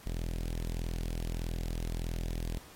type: tone with notch filter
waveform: sawtooth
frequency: 41.61 Hz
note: E1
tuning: 17 cents sharp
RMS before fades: -35 dBFS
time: 0.06-2.58 s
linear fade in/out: 0 ms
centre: 1200 Hz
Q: 0.61
effects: pink hiss -54 dBFS RMS until 2.75 s + AAC 48 kbps